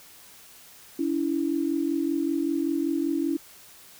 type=tone pair together; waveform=sine; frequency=284.4 / 329.6 Hz; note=C#4 / E4; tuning=+45 / 0 cents; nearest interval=minor third; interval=255 cents; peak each=-26 dBFS; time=0.99-3.37 s; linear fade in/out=5 ms; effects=white hiss -50 dBFS RMS until 3.99 s